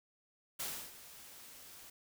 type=noise with ADSR envelope; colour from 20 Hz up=white; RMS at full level=-39 dBFS; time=0.59-1.9 s; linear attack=13 ms; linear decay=300 ms; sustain=-15 dB; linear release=5 ms; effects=none